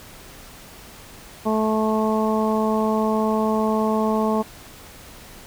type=harmonic tone; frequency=217.7 Hz; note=A3; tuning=18 cents flat; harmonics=1 / 2 / 3 / 4 / 5; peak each=-21 / -24 / -26 / -27 / -28 dBFS; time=1.45-4.43 s; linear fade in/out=20 ms; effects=pink hiss -43 dBFS RMS until 5.46 s